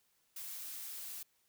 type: noise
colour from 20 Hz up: blue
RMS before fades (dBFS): -45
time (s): 0.36-1.23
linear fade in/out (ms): 5
effects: white hiss -75 dBFS RMS until 1.48 s